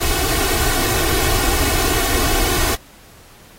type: noise with comb filter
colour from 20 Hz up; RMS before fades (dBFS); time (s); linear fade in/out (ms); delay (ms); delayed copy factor
pink; -18; 0-2.76; 20; 2.7; +0.75
effects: pink hiss -46 dBFS RMS until 3.58 s + AAC 48 kbps